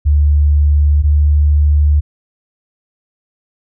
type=tone pair in turn; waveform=sine; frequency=73.42 / 73.89 Hz; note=D2 / D2; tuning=0 / +11 cents; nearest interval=unison; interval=11 cents; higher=second; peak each=-7 dBFS; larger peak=neither; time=0.05-1.03 / 1.03-2.01 s; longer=neither; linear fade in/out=20 ms; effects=none